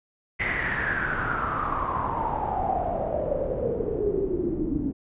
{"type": "noise with low-pass filter sweep", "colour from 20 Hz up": "pink", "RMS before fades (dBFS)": -27, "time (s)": [0.39, 4.93], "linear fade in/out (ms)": 20, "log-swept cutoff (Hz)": [2100, 280], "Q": 9.6, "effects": ["resampled to 8000 Hz"]}